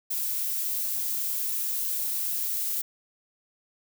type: noise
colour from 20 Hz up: violet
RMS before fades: -29 dBFS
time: 0.1-2.82 s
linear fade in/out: 10 ms
effects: none